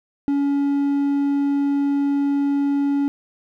triangle tone, 282 Hz, C#4, 30 cents sharp, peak -15 dBFS, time 0.28-3.08 s, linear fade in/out 0 ms, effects none

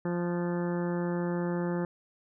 harmonic tone with a mistuned harmonic, 174.61 Hz, F3, in tune, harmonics 1 / 2 / 3 / 4 / 5 / 6 / 7 / 8 / 9 / 10, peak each -30 / -33 / -37 / -49 / -42 / -49 / -47 / -50 / -49 / -48 dBFS, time 0.05-1.85 s, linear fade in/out 2 ms, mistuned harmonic 9, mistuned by -36 cents, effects none

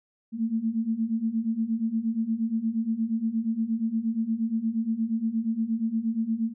sine beating tone pair, 220 / 228.5 Hz, A3 / A#3, 0 / -34 cents, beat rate 8.5 Hz, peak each -29 / -26 dBFS, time 0.32-6.54 s, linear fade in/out 50 ms, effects none

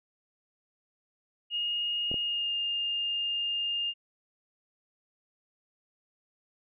sine tone with pitch glide, 2856 to 2818 Hz, F7 to F7, +38 to +15 cents, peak -28 dBFS, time 1.5-3.94 s, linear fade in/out 50 ms, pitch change -23 cents, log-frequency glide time 2.2-2.54 s
clicks, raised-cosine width 2 ms, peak -24 dBFS, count 2, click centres 2.115 / 2.142 s
effects none

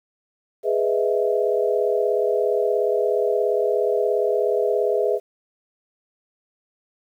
sine chord, E major seventh, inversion first, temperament equal, 415.3 / 493.9 / 622.3 / 659.3 Hz, G#4 / B4 / D#5 / E5, 0 / 0 / 0 / 0 cents, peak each -21 / -23 / -27 / -25 dBFS, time 0.63-5.2 s, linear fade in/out 50 ms, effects 9-bit

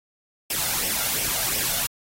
white noise with flanger, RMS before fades -25 dBFS, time 0.5-1.87 s, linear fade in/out 5 ms, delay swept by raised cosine 0.35 to 1.45 ms, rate 2.8 Hz, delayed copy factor +0.6, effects AAC 48 kbps

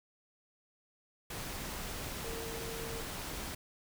sine tone in noise, 456.2 Hz, A#4, 37 cents flat, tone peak -43 dBFS, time 2.24-3.01 s, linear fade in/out 5 ms, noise pink, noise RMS -41 dBFS, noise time 1.3-3.55 s, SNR -5 dB, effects none

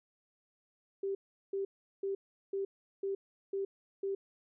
sine tone bursts, 392 Hz, G4, in tune, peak -32 dBFS, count 7, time 1.03-4.15 s, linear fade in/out 5 ms, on 120 ms, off 380 ms, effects none

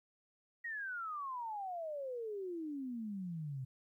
sine exponential sweep, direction down, 1911 to 126.5 Hz, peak -39 dBFS, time 0.64-3.65 s, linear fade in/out 10 ms, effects 13-bit

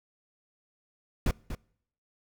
brown noise with echo, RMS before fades -25 dBFS, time 1.26-1.31 s, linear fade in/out 2 ms, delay 240 ms, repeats 1, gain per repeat -10 dB, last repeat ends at 1.55 s, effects noise-tail reverb RT60 0.7 s tail -25 dB re dry

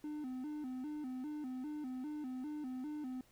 triangle tone with vibrato, 277.2 Hz, C#4, in tune, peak -38 dBFS, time 0.04-3.21 s, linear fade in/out 2 ms, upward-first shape square, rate 2.5 Hz, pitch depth 140 cents each way, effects pink hiss -69 dBFS RMS until 3.31 s

